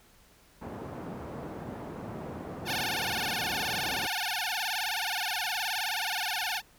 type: band-pass noise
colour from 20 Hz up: pink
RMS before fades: -40 dBFS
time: 0.61-4.07 s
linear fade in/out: 10 ms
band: 110 to 880 Hz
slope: 12 dB/octave
type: tone with vibrato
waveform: 10% pulse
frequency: 805 Hz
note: G5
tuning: 46 cents sharp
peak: -21 dBFS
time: 2.65-6.62 s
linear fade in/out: 50 ms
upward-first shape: sine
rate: 19 Hz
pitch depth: 210 cents each way
effects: pink hiss -60 dBFS RMS until 6.78 s